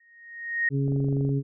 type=tone with exponential growth; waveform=sine; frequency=1864.7 Hz; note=A#6; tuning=in tune; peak=-19 dBFS; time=0-0.69 s; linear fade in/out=5 ms; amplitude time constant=150 ms
type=harmonic tone; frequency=138.3 Hz; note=C#3; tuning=4 cents flat; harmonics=1 / 2 / 3; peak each=-23 / -29 / -33 dBFS; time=0.7-1.43 s; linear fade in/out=50 ms
type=click train; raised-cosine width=2 ms; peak=-25 dBFS; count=11; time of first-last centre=0.88-1.292 s; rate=24.3 Hz
effects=none